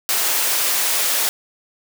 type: high-pass noise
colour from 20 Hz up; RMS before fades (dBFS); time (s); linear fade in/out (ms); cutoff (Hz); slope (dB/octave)
white; -19; 0.09-1.29; 0; 450; 12
effects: none